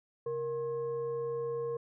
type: tone with frequency modulation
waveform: sine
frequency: 468.1 Hz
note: A#4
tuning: 7 cents sharp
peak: -32 dBFS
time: 0.26-1.77 s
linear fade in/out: 5 ms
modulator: 602 Hz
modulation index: 0.4
effects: none